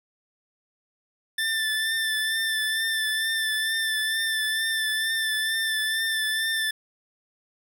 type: tone with vibrato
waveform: 25% pulse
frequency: 1771 Hz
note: A6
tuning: 11 cents sharp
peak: -20 dBFS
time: 1.38-6.71 s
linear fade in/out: 5 ms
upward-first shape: triangle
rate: 2.2 Hz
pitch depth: 30 cents each way
effects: 10-bit